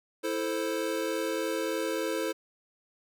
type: chord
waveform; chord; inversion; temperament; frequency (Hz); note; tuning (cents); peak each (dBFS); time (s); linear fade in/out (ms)
square; A minor; second; equal; 329.6 / 440 / 523.3; E4 / A4 / C5; 0 / 0 / 0; -34; 0.23-2.33; 20
effects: none